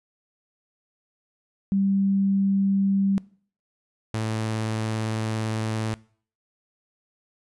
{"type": "tone pair in turn", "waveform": ["sine", "sawtooth"], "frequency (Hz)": [196, 110.29], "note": ["G3", "A2"], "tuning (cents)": [0, 5], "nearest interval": "minor seventh", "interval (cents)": 995, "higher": "first", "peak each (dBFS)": [-19, -21], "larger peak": "first", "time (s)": [[1.72, 3.18], [4.14, 5.94]], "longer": "second", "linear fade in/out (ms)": 0, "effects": ["noise-tail reverb RT60 0.5 s tail -22 dB re dry", "resampled to 24000 Hz"]}